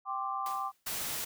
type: chord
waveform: sine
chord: G suspended fourth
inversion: none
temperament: equal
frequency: 784 / 1046.5 / 1174.7 Hz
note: G5 / C6 / D6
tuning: 0 / 0 / 0 cents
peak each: -37 / -38 / -35 dBFS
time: 0.05-0.72 s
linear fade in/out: 50 ms
type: noise with exponential decay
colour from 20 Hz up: white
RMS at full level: -43 dBFS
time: 0.46-0.89 s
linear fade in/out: 1 ms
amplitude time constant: 92 ms
type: noise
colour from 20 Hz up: white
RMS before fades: -36 dBFS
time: 0.86-1.25 s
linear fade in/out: 10 ms
effects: none